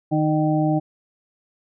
harmonic tone with a mistuned harmonic, 154.6 Hz, D#3, 11 cents flat, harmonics 1 / 2 / 4 / 5, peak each -21 / -20 / -26 / -26 dBFS, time 0.11-0.8 s, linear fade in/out 20 ms, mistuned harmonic 4, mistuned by -21 cents, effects none

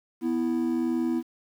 triangle tone pair together, 247.4 / 329.3 Hz, B3 / E4, +3 / -2 cents, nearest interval perfect fourth, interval 495 cents, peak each -24 dBFS, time 0.21-1.23 s, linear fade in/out 50 ms, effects tanh soft clip ceiling -15 dBFS + 9-bit

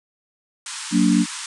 white band-pass noise, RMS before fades -32 dBFS, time 0.66-1.46 s, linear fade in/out 2 ms, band 860 to 9700 Hz, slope 96 dB/octave
sine chord, Gb augmented, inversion none, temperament just, 185 / 231.2 / 289.1 Hz, Gb3 / Bb3 / D4, 0 / -14 / -27 cents, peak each -18 dBFS, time 0.91-1.26 s, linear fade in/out 50 ms
effects none

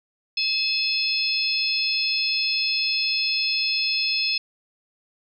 harmonic tone with a mistuned harmonic, 862 Hz, A5, 36 cents flat, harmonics 3 / 4 / 5 / 6, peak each -26 / -32 / -27 / -24 dBFS, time 0.37-4.38 s, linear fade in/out 5 ms, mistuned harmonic 5, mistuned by -35 cents, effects none

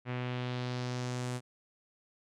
sawtooth tone with low-pass filter sweep, 124.5 Hz, B2, 14 cents sharp, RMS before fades -36 dBFS, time 0.05-1.41 s, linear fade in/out 50 ms, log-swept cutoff 2300 to 9200 Hz, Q 1.8, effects none

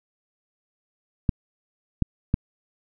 clicks, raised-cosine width 5 ms, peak -7 dBFS, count 3, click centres 1.292 / 2.023 / 2.341 s, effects none

